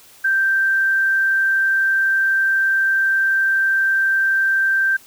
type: tone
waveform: sine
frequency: 1568 Hz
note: G6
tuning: in tune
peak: -14 dBFS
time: 0.24-4.97 s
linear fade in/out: 10 ms
effects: white hiss -47 dBFS RMS until 5.06 s

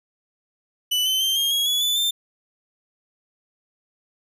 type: tone with pitch steps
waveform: 40% pulse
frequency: 2982 / 3061 / 3141 / 3224 / 3309 / 3396 / 3485 / 3577 Hz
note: F#7 / G7 / G7 / G7 / G#7 / G#7 / A7 / A7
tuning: +13 / -42 / +3 / +48 / -7 / +38 / -17 / +28 cents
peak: -18 dBFS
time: 0.91-2.11 s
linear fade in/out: 10 ms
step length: 150 ms
effects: none

